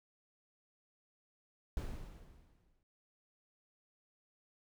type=noise with exponential decay; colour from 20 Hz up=brown; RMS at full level=-38 dBFS; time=1.77-2.83 s; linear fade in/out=1 ms; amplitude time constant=230 ms; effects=none